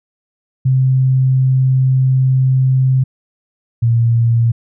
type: tone pair in turn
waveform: sine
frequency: 130.81 / 116.54 Hz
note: C3 / A#2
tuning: 0 / 0 cents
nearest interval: major second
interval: 200 cents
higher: first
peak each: -9 dBFS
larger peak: neither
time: 0.65-3.04 / 3.82-4.52 s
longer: first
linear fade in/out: 10 ms
effects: none